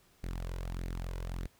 sawtooth tone with flanger, 43.65 Hz, F1, in tune, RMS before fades -38 dBFS, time 0.23-1.47 s, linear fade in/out 10 ms, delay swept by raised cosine 0.45 to 2.05 ms, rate 1.6 Hz, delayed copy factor +0.55, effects pink hiss -66 dBFS RMS until 1.59 s

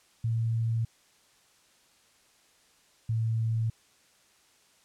sine tone pair in turn, 114.1 / 112.72 Hz, A#2 / A2, -37 / +42 cents, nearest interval unison, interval 21 cents, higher first, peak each -25 dBFS, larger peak neither, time 0.24-0.85 / 3.09-3.7 s, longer neither, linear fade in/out 5 ms, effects white hiss -63 dBFS RMS until 4.84 s + low-pass 9000 Hz 12 dB/octave

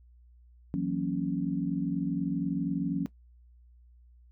sine chord, F# dominant seventh, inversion third, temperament equal, 164.81 / 185 / 233.1 / 277.2 Hz, E3 / F#3 / A#3 / C#4, 0 / 0 / 0 / 0 cents, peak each -34 / -32 / -36 / -31 dBFS, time 0.74-3.06 s, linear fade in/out 0 ms, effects noise-tail reverb RT60 0.1 s tail -18 dB re dry + added 60 Hz sine -54 dBFS peak until 4.31 s

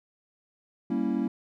triangle chord, G diminished seventh, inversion none, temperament equal, 196 / 233.1 / 277.2 / 329.6 Hz, G3 / Bb3 / Db4 / Fb4, 0 / 0 / 0 / 0 cents, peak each -30 / -27 / -28 / -30 dBFS, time 0.9-1.28 s, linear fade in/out 5 ms, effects none

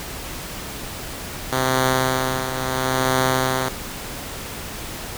5% pulse tone with tremolo, 130 Hz, C3, 11 cents flat, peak -5 dBFS, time 1.52-3.69 s, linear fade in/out 5 ms, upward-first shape triangle, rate 0.74 Hz, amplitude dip 65%, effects pink hiss -32 dBFS RMS until 5.17 s

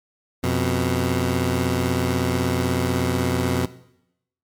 15% pulse tone pair together, 88.93 / 125.3 Hz, F2 / B2, +32 / +25 cents, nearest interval tritone, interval 593 cents, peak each -16 dBFS, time 0.43-3.66 s, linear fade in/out 10 ms, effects noise-tail reverb RT60 0.8 s tail -17 dB re dry + MP3 96 kbps

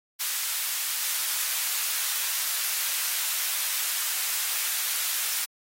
white high-pass noise, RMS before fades -28 dBFS, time 0.19-5.46 s, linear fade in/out 20 ms, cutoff 1300 Hz, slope 12 dB/octave, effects AAC 48 kbps

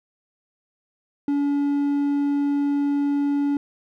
triangle tone, 285.1 Hz, C#4, 49 cents sharp, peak -17 dBFS, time 1.28-3.57 s, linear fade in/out 2 ms, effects none

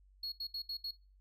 triangle tone bursts at uneven times, 4327 Hz, C#8, 43 cents flat, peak -36 dBFS, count 5, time 0.23-0.32 / 0.4-0.47 / 0.54-0.62 / 0.69-0.77 / 0.84-0.91 s, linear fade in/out 5 ms, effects noise-tail reverb RT60 0.3 s tail -21 dB re dry + added 48 Hz sine -61 dBFS peak until 1.2 s

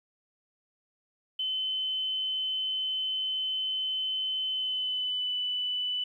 sine tone with pitch glide, 3051 to 2986 Hz, G7 to F#7, -48 to +15 cents, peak -28 dBFS, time 1.39-6.04 s, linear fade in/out 5 ms, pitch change -37 cents, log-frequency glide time 4.49-5.34 s, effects 11-bit

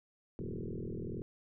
sine tone with frequency modulation, 110 Hz, A2, in tune, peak -37 dBFS, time 0.39-1.22 s, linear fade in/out 0 ms, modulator 41 Hz, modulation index 7.7, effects none

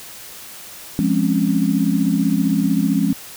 sine chord, Db major seventh, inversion first, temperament equal, 174.61 / 207.7 / 261.6 / 277.2 Hz, F3 / Ab3 / C4 / Db4, 0 / 0 / 0 / 0 cents, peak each -20 / -19 / -22 / -20 dBFS, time 0.99-3.13 s, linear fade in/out 0 ms, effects white hiss -37 dBFS RMS until 3.36 s

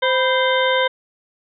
harmonic tone with a mistuned harmonic, 520 Hz, C5, 11 cents flat, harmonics 1 / 2 / 3 / 4 / 6 / 7, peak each -18 / -21 / -23 / -24 / -26 / -26 dBFS, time 0.02-0.88 s, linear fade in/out 10 ms, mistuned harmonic 2, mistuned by -88 cents, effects none

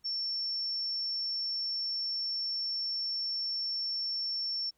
sine tone, 5430 Hz, F8, 50 cents flat, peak -31 dBFS, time 0.04-4.71 s, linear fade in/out 20 ms, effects pink hiss -75 dBFS RMS until 4.77 s

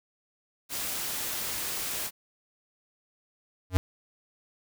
white noise, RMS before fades -33 dBFS, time 0.69-2.11 s, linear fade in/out 50 ms
square tone with exponential growth, 92.5 Hz, F#2, in tune, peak -16 dBFS, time 3.7-3.77 s, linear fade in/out 0 ms, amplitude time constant 15 ms
effects none

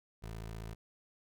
20% pulse tone, 55.1 Hz, A1, 3 cents sharp, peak -37 dBFS, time 0.22-0.75 s, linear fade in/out 20 ms, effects none

